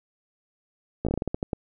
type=slowing click train; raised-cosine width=2 ms; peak=-13 dBFS; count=11; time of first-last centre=1.05-1.532 s; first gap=16 ms; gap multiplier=1.23; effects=none